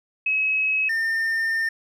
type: tone pair in turn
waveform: sine / triangle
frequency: 2563 / 1808.6 Hz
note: E7 / A6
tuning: -49 / +47 cents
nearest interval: tritone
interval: 604 cents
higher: first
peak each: -19 / -19 dBFS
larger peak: neither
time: 0.26-0.89 / 0.89-1.69 s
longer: second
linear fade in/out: 5 ms
effects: none